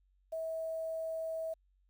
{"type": "tone with quantisation", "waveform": "sine", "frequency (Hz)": 647, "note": "E5", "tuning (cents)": -32, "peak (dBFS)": -35, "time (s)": [0.32, 1.54], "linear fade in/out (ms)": 10, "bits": 10, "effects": ["added 47 Hz sine -68 dBFS peak until 1.89 s"]}